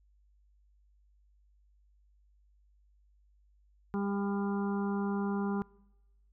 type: harmonic tone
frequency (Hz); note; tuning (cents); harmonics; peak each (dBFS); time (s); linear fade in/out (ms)
200; G3; +35; 1 / 2 / 4 / 5 / 6 / 7; -31 / -37 / -43 / -45 / -47 / -48; 3.94-5.62; 0
effects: noise-tail reverb RT60 1.0 s tail -24 dB re dry + added 50 Hz sine -63 dBFS peak until 6.32 s